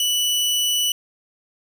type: tone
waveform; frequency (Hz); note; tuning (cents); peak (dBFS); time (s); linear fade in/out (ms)
sawtooth; 2963; F#7; +2; -15; 0-0.92; 2
effects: none